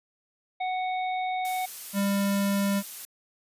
harmonic tone, 741 Hz, F#5, 2 cents sharp, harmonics 1 / 3 / 5, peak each -27 / -36 / -43 dBFS, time 0.6-1.66 s, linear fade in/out 10 ms
blue noise, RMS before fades -38 dBFS, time 1.45-3.05 s, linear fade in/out 0 ms
square tone, 199.2 Hz, G3, 28 cents sharp, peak -24 dBFS, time 1.93-2.83 s, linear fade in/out 50 ms
effects resampled to 32000 Hz

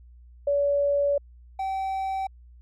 sine / triangle tone pair in turn, 570 / 770.3 Hz, C#5 / G5, +48 / -30 cents, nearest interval perfect fourth, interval 522 cents, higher second, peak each -20 / -24 dBFS, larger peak first, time 0.47-1.18 / 1.59-2.27 s, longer first, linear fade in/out 5 ms, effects added 60 Hz sine -47 dBFS peak until 2.61 s

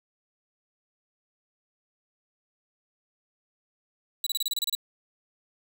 sawtooth tone bursts, 3927 Hz, B7, 11 cents flat, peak -22 dBFS, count 10, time 4.24-4.751 s, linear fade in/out 2 ms, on 25 ms, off 29 ms, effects none

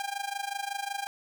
sawtooth tone with amplitude modulation, 800 Hz, G5, 35 cents sharp, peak -25 dBFS, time 0-1.07 s, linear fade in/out 0 ms, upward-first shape sine, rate 25.4 Hz, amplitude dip 85%, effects none

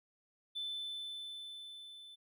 triangle tone with level ramp, 3520 Hz, A7, in tune, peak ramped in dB -34 to -50 dBFS, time 0.55-2.16 s, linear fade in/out 20 ms, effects tanh soft clip ceiling -34 dBFS

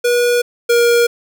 square tone pair in turn, 483.7 / 473.5 Hz, B4 / A#4, -36 / +27 cents, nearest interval unison, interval 37 cents, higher first, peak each -12 / -10 dBFS, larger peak second, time 0.04-0.42 / 0.69-1.07 s, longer neither, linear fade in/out 10 ms, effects none

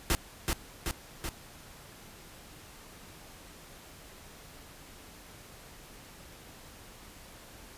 pink noise with echo, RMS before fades -26 dBFS, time 0.1-0.15 s, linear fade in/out 0 ms, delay 380 ms, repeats 3, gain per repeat -3 dB, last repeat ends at 1.29 s, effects pink hiss -51 dBFS RMS until 7.77 s + resampled to 32000 Hz

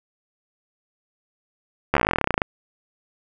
slowing click train, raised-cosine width 0.5 ms, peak -3 dBFS, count 21, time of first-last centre 1.94-2.418 s, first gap 13 ms, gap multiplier 1.06, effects none

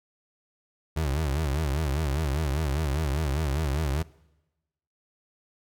30% pulse tone with vibrato, 73.42 Hz, D2, in tune, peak -22 dBFS, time 0.96-4.03 s, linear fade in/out 10 ms, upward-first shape sine, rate 5 Hz, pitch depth 170 cents each way, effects noise-tail reverb RT60 1.0 s tail -22 dB re dry

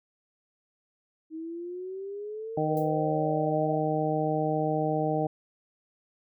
sine exponential sweep, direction up, 314.4 to 659.3 Hz, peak -34 dBFS, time 1.3-3.81 s, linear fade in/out 50 ms
harmonic tone, 154.6 Hz, D#3, 11 cents flat, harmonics 1 / 2 / 3 / 4 / 5, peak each -31 / -31 / -31 / -31 / -31 dBFS, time 2.57-5.27 s, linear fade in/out 5 ms
violet noise with exponential decay, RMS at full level -43 dBFS, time 2.77-2.94 s, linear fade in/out 0 ms, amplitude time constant 36 ms
effects none

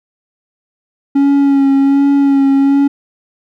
triangle tone with vibrato, 277.2 Hz, C#4, in tune, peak -5 dBFS, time 1.15-2.88 s, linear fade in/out 10 ms, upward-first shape sine, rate 1.3 Hz, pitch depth 23 cents each way, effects none

